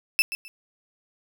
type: tone with echo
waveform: 35% pulse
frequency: 2637 Hz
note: E7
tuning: in tune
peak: -15 dBFS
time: 0.19-0.22 s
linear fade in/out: 0 ms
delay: 130 ms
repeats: 2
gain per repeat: -12 dB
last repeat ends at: 0.48 s
effects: none